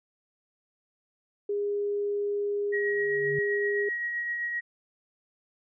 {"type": "tone", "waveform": "sine", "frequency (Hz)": 408.5, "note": "G#4", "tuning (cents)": -29, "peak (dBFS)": -26, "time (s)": [1.49, 3.89], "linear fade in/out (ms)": 5}
{"type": "tone with tremolo", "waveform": "sine", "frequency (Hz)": 1900, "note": "A#6", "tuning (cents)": 33, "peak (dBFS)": -27, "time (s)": [2.72, 4.61], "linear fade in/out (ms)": 20, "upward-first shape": "triangle", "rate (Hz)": 7.7, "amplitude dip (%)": 35}
{"type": "tone with exponential growth", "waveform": "sine", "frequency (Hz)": 145.4, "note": "D3", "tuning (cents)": -17, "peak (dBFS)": -31, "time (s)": [2.79, 3.39], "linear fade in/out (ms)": 2, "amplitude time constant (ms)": 130}
{"effects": []}